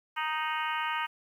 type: harmonic tone with a mistuned harmonic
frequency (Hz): 311.1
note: D#4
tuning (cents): 0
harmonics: 3 / 4 / 5 / 6 / 7 / 8 / 9 / 10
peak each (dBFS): -33 / -35 / -37 / -39 / -40 / -41 / -42 / -43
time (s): 0.16-1.07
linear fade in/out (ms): 20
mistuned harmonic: 10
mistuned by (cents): -56
effects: 10-bit